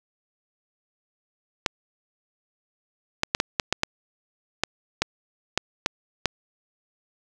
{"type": "clicks", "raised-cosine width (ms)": 0.2, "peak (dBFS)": -3, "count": 12, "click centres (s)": [1.662, 3.234, 3.349, 3.401, 3.598, 3.726, 3.834, 4.636, 5.02, 5.576, 5.861, 6.257], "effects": []}